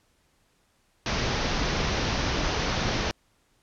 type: low-pass noise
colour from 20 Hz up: pink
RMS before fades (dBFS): -27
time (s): 1.06-3.11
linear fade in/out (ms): 0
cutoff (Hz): 6200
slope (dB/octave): 96
effects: pink hiss -67 dBFS RMS until 3.62 s + low-pass 11000 Hz 12 dB/octave